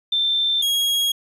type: tone pair in turn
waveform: sine / 40% pulse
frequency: 3564 / 3295 Hz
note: A7 / G#7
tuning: +22 / -14 cents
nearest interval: minor second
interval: 136 cents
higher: first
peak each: -17 dBFS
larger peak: neither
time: 0.12-0.62 / 0.62-1.12 s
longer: neither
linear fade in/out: 5 ms
effects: resampled to 32000 Hz + 9-bit